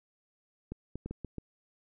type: clicks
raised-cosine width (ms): 3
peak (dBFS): -25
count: 6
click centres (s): 0.72 / 0.956 / 1.06 / 1.11 / 1.247 / 1.383
effects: none